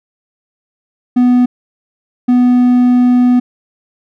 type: tone pair in turn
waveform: triangle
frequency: 247.3 / 247.3 Hz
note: B3 / B3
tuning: +3 / +3 cents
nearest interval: unison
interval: 0 cents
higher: neither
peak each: -4 dBFS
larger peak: neither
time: 1.16-1.46 / 2.28-3.4 s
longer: second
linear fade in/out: 10 ms
effects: none